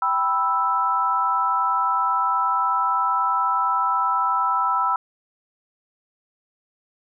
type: chord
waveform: sine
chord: E minor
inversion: first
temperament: equal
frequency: 784 / 987.8 / 1318.5 Hz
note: G5 / B5 / E6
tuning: 0 / 0 / 0 cents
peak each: -27 / -22 / -21 dBFS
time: 0.02-4.96 s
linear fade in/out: 2 ms
effects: none